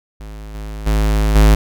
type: tone with level steps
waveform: square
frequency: 52.7 Hz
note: G#1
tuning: 26 cents sharp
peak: -30 / -26 / -13 / -7 dBFS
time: 0.2-1.55 s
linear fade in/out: 5 ms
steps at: 0.54 / 0.86 / 1.35 s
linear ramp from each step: 10 ms
effects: none